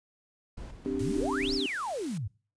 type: noise with tremolo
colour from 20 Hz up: brown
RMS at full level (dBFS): -40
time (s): 0.57-1.62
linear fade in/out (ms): 5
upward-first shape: square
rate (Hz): 3.6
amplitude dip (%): 50
type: chord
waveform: sine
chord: C suspended second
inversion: none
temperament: just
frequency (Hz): 261.6 / 294.3 / 392.4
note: C4 / D4 / G4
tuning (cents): 0 / +4 / +2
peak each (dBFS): -33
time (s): 0.86-1.66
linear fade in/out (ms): 0
type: noise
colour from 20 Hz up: white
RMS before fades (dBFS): -46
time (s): 0.99-2.18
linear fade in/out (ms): 5
type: exponential two-way sweep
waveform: sine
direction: up then down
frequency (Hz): 90 to 5588 to 90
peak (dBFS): -31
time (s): 1-2.28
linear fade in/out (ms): 10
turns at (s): 1.54
effects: noise-tail reverb RT60 0.4 s tail -25 dB re dry + resampled to 22050 Hz